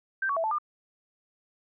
sine tone with pitch steps, 1565 / 1123 / 658 / 876 / 1204 Hz, G6 / C#6 / E5 / A5 / D6, -3 / +22 / -3 / -8 / +43 cents, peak -25 dBFS, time 0.22-0.585 s, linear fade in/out 5 ms, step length 73 ms, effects none

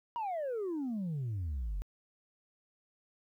sine exponential sweep, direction down, 972 to 42.28 Hz, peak -31 dBFS, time 0.16-1.82 s, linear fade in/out 0 ms, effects tanh soft clip ceiling -32 dBFS + 12-bit

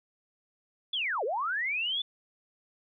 sine linear two-way sweep, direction down then up, 3520 to 390 to 3520 Hz, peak -28 dBFS, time 0.93-2.02 s, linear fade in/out 5 ms, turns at 1.24 s, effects none

